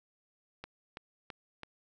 click train, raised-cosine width 0.3 ms, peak -26 dBFS, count 4, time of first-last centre 0.64-1.633 s, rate 3.02 Hz, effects none

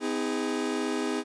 40% pulse tone cluster, 254.2 / 316.6 / 409.7 Hz, C4 / D#4 / G#4, -50 / +30 / -24 cents, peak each -31 dBFS, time 0-1.24 s, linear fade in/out 50 ms, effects resampled to 22050 Hz

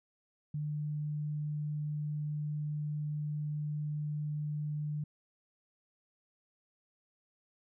sine tone, 149.6 Hz, D3, 32 cents sharp, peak -33 dBFS, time 0.54-5.04 s, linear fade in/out 5 ms, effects none

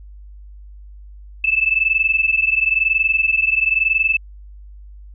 sine tone pair together, 2616 / 2637 Hz, E7 / E7, -14 / 0 cents, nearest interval unison, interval 14 cents, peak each -17 dBFS, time 1.44-4.17 s, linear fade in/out 5 ms, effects added 50 Hz sine -36 dBFS peak until 5.14 s

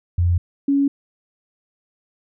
sine tone pair in turn, 87.31 / 279.5 Hz, F2 / C#4, 0 / +14 cents, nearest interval octave + minor sixth, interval 2014 cents, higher second, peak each -14 dBFS, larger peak neither, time 0.18-0.38 / 0.68-0.88 s, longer neither, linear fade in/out 5 ms, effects none

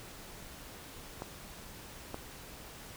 clicks, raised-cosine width 1 ms, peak -24 dBFS, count 2, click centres 1.221 / 2.144 s, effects pink hiss -49 dBFS RMS until 2.96 s

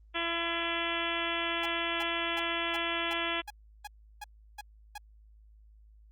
harmonic tone, 337 Hz, E4, 38 cents sharp, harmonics 1 / 2 / 3 / 4 / 5 / 6 / 7 / 8 / 9 / 10, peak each -39 / -39 / -39 / -39 / -39 / -39 / -39 / -39 / -39 / -39 dBFS, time 0.14-3.42 s, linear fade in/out 20 ms
sawtooth tone bursts, 830.6 Hz, G#5, in tune, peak -35 dBFS, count 10, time 1.63-4.98 s, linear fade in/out 5 ms, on 29 ms, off 340 ms
effects added 53 Hz sine -54 dBFS peak until 6.11 s + Opus 32 kbps

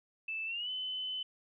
sine tone with pitch glide, 2637 to 3029 Hz, E7 to F#7, 0 to +40 cents, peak -35 dBFS, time 0.28-1.23 s, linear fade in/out 5 ms, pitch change +240 cents, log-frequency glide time 0.46-0.7 s, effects none

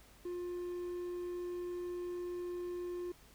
triangle tone, 353.9 Hz, F4, 23 cents sharp, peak -36 dBFS, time 0.25-3.12 s, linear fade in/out 5 ms, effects added 50 Hz sine -62 dBFS peak until 3.34 s + pink hiss -62 dBFS RMS until 3.34 s

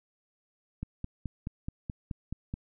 click train, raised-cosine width 5 ms, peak -22 dBFS, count 9, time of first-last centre 0.83-2.539 s, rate 4.68 Hz, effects none

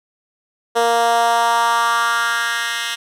10% pulse tone with high-pass filter sweep, 233.2 Hz, A#3, 1 cent sharp, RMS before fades -17 dBFS, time 0.75-2.96 s, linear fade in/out 20 ms, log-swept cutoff 510 to 2300 Hz, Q 2.6, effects low-pass 12000 Hz 12 dB/octave

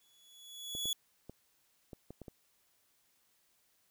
sawtooth tone with exponential growth, 3392 Hz, G#7, 36 cents sharp, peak -28 dBFS, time 0.01-0.93 s, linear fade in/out 2 ms, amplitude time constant 200 ms
clicks, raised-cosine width 2 ms, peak -33 dBFS, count 7, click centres 0.751 / 0.856 / 1.296 / 1.932 / 2.106 / 2.217 / 2.282 s
effects white hiss -73 dBFS RMS until 3.9 s

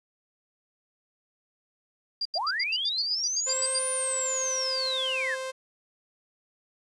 sine tone bursts, 4781 Hz, D8, 30 cents sharp, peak -26 dBFS, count 13, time 2.21-3.79 s, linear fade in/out 5 ms, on 44 ms, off 84 ms
sine linear two-way sweep, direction up then down, 554.4 to 9397 to 1565 Hz, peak -27 dBFS, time 2.35-5.36 s, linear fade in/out 20 ms, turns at 3.88 s
sawtooth tone, 523.3 Hz, C5, in tune, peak -28 dBFS, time 3.46-5.52 s, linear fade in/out 20 ms
effects resampled to 24000 Hz + 10-bit

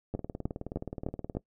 two click trains, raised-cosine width 2 ms, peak -18 / -23 dBFS, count 5 / 24, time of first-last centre 0.15-1.37 / 0.14-1.351 s, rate 3.28 / 19 Hz, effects noise-tail reverb RT60 0.1 s tail -20 dB re dry

